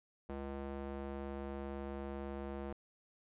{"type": "tone with band-pass filter", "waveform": "square", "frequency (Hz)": 69, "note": "C#2", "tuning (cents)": -7, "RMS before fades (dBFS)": -43, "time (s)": [0.29, 2.73], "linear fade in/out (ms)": 5, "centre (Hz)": 480, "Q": 0.74, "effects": ["resampled to 8000 Hz"]}